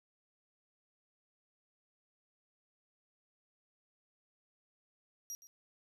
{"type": "tone with echo", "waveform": "35% pulse", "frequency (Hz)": 5720, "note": "F8", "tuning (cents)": 41, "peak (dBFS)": -38, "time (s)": [5.3, 5.35], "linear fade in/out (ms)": 0, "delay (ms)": 120, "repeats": 1, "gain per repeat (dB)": -15, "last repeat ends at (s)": 5.47, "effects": []}